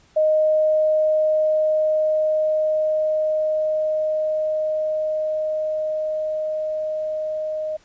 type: tone with level ramp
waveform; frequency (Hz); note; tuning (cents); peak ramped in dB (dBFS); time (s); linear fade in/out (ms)
sine; 620; D#5; -6; -14 to -23; 0.16-7.77; 10
effects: pink hiss -56 dBFS RMS until 7.84 s + resampled to 16000 Hz